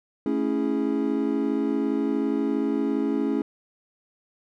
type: chord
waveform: triangle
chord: A major seventh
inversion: none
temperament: equal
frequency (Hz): 220 / 277.2 / 329.6 / 415.3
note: A3 / C#4 / E4 / G#4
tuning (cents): 0 / 0 / 0 / 0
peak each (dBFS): -27 / -23 / -27 / -28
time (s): 0.26-3.42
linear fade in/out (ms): 2
effects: none